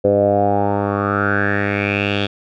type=tone with low-pass filter sweep; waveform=10% pulse; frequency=101.1 Hz; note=G#2; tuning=46 cents flat; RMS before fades=-17 dBFS; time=0.04-2.27 s; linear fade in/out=10 ms; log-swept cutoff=520 to 3300 Hz; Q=6.7; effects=none